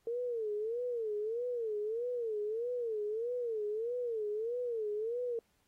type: tone with vibrato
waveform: sine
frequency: 453.8 Hz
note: A#4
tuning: 47 cents flat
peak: -33 dBFS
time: 0.07-5.39 s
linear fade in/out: 2 ms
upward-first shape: sine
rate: 1.6 Hz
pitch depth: 150 cents each way
effects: pink hiss -75 dBFS RMS until 5.67 s + AAC 48 kbps